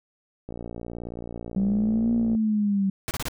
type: click train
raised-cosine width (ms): 2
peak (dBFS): -22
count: 110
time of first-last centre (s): 0.49-2.35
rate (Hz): 58.6
type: linear two-way sweep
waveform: sine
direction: up then down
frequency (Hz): 191.9 to 234.9 to 191.9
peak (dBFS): -20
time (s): 1.56-2.9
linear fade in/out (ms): 5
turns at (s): 2.13
type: noise bursts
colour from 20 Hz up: pink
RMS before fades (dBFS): -30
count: 4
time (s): 3.08-3.284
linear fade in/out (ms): 0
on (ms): 30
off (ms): 28
effects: none